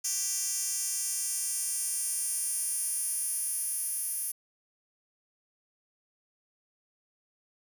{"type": "tone with high-pass filter sweep", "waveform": "10% pulse", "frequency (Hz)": 392, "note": "G4", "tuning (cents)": 0, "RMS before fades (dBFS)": -32, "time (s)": [0.04, 4.32], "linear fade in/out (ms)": 10, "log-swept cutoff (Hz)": [7100, 11000], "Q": 3.2, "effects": []}